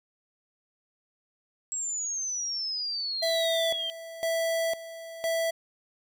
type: exponential sweep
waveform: sine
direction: down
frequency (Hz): 7700 to 3136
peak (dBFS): -29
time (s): 1.72-3.9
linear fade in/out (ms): 0
type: tone with tremolo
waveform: square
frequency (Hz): 659.3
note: E5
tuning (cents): 0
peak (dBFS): -26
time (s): 3.22-5.51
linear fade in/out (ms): 10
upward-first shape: square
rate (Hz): 0.99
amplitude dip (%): 80
effects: none